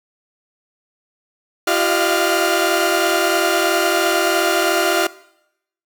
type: tone cluster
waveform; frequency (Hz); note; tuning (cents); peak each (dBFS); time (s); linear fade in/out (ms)
sawtooth; 340.1 / 383.1 / 608 / 690 / 1414; F4 / G4 / D#5 / F5 / F6; -46 / -40 / -40 / -21 / +21; -18; 1.67-5.07; 5
effects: noise-tail reverb RT60 0.8 s tail -20 dB re dry